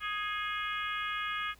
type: harmonic tone with a mistuned harmonic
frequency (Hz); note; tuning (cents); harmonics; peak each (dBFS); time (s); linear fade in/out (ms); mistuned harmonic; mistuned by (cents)
415.3; G#4; 0; 3 / 4 / 5 / 6 / 7 / 8; -36 / -38 / -40 / -42 / -43 / -44; 0-1.55; 50; 5; +46
effects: added 60 Hz sine -59 dBFS peak until 1.59 s + pink hiss -62 dBFS RMS until 1.59 s